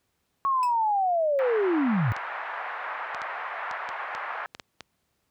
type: linear sweep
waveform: sine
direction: down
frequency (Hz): 1112 to 98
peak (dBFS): -21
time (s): 0.45-2.12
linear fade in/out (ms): 0
type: tone with exponential decay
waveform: 20% pulse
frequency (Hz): 2591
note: E7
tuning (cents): -30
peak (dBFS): -29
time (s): 0.63-0.75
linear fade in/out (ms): 0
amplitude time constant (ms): 24
type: band-pass noise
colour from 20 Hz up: pink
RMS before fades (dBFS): -34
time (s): 1.39-4.46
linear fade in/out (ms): 0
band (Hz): 760 to 1900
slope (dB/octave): 24
type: clicks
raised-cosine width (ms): 0.2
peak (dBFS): -20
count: 9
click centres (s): 2.165 / 3.147 / 3.218 / 3.712 / 3.89 / 4.15 / 4.549 / 4.598 / 4.807
effects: pink hiss -74 dBFS RMS until 5.3 s + high-pass 60 Hz 12 dB/octave